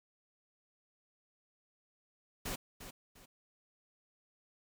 pink noise with echo, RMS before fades -39 dBFS, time 2.45-2.56 s, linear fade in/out 10 ms, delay 350 ms, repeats 2, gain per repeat -10 dB, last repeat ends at 3.26 s, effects none

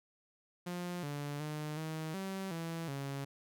sawtooth tone with pitch steps, 176.9 / 144.8 / 151.7 / 158.1 / 192.3 / 165.4 / 138.7 Hz, F3 / D3 / D#3 / D#3 / G3 / E3 / C#3, +23 / -24 / -44 / +28 / -33 / +6 / +1 cents, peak -34 dBFS, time 0.66-3.25 s, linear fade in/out 10 ms, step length 370 ms, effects none

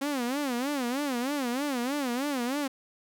sawtooth tone with vibrato, 264.5 Hz, C4, 19 cents sharp, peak -24 dBFS, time 0.01-2.68 s, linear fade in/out 10 ms, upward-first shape sine, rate 3.2 Hz, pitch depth 190 cents each way, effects none

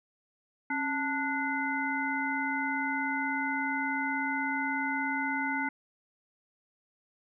harmonic tone with a mistuned harmonic, 293.7 Hz, D4, in tune, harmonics 1 / 3 / 5 / 7, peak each -34 / -34 / -34 / -34 dBFS, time 0.7-5.69 s, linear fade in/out 5 ms, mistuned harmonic 1, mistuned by -130 cents, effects none

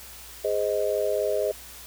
sine chord, Ab major, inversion none, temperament just, 415.3 / 519.1 / 623 Hz, Ab4 / C5 / Eb5, 0 / -14 / +2 cents, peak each -27 / -28 / -26 dBFS, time 0.44-1.52 s, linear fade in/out 10 ms, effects added 60 Hz sine -51 dBFS peak until 1.86 s + white hiss -44 dBFS RMS until 1.86 s

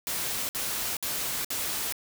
white noise bursts, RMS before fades -31 dBFS, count 4, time 0.07-1.924 s, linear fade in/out 0 ms, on 420 ms, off 58 ms, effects none

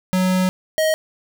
square tone pair in turn, 185 / 629.5 Hz, F#3 / D#5, 0 / +20 cents, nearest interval octave + major sixth, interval 2120 cents, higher second, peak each -16 dBFS, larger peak neither, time 0.13-0.49 / 0.78-0.94 s, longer first, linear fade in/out 0 ms, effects none

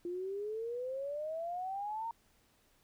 sine exponential sweep, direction up, 344.4 to 932.3 Hz, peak -36 dBFS, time 0.05-2.11 s, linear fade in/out 2 ms, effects pink hiss -70 dBFS RMS until 2.83 s

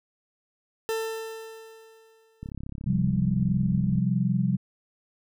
40% pulse tone with exponential decay, 446.2 Hz, A4, 24 cents sharp, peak -24 dBFS, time 0.89-2.5 s, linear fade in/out 0 ms, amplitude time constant 350 ms
click train, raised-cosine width 5 ms, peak -24 dBFS, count 54, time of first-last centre 2.43-3.984 s, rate 34.1 Hz
sine chord, C suspended fourth, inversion none, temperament equal, 130.81 / 174.61 / 196 Hz, C3 / F3 / G3, 0 / 0 / 0 cents, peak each -26 dBFS, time 2.86-4.57 s, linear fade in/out 10 ms
effects none

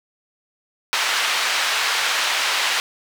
white band-pass noise, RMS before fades -21 dBFS, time 0.93-2.8 s, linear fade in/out 0 ms, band 890 to 3600 Hz, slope 12 dB/octave, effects none

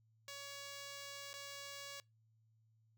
5% pulse tone with dropouts, 562 Hz, C#5, 24 cents sharp, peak -36 dBFS, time 0.28-2 s, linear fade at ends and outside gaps 1 ms, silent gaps 1.332-1.339 s, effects noise-tail reverb RT60 0.2 s tail -23 dB re dry + added 111 Hz sine -70 dBFS peak until 2.97 s

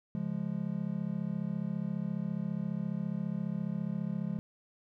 triangle chord, Db major, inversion none, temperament just, 138.59 / 173.24 / 207.9 Hz, Db3 / F3 / Ab3, 0 / -14 / +2 cents, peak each -38 / -33 / -34 dBFS, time 0.15-4.39 s, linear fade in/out 0 ms, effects none

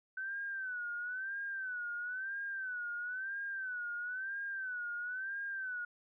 sine tone with vibrato, 1517 Hz, F#6, 43 cents sharp, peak -37 dBFS, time 0.17-5.85 s, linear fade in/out 5 ms, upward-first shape sine, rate 1 Hz, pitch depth 110 cents each way, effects none

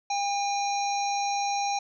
harmonic tone with a mistuned harmonic, 804 Hz, G5, 44 cents sharp, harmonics 1 / 3 / 5 / 7 / 8, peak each -26 / -36 / -37 / -36 / -40 dBFS, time 0.1-1.79 s, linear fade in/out 5 ms, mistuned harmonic 3, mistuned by +17 cents, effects none

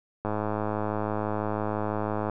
click train, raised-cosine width 1 ms, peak -15 dBFS, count 218, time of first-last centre 0.25-2.297 s, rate 106 Hz, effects none

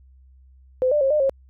sine tone with pitch steps, 512 / 594 / 539 / 604 / 541 Hz, C5 / D5 / C#5 / D5 / C#5, -38 / +20 / -49 / +48 / -42 cents, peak -16 dBFS, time 0.82-1.295 s, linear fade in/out 0 ms, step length 95 ms, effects added 65 Hz sine -48 dBFS peak until 1.49 s

